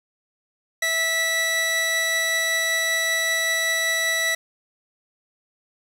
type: tone pair together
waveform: sawtooth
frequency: 654.4 / 1958 Hz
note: E5 / B6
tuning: -13 / -15 cents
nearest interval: octave + perfect fifth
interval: 1898 cents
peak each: -26 / -17 dBFS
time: 0.82-4.35 s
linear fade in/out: 5 ms
effects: low-pass 12000 Hz 12 dB/octave + 9-bit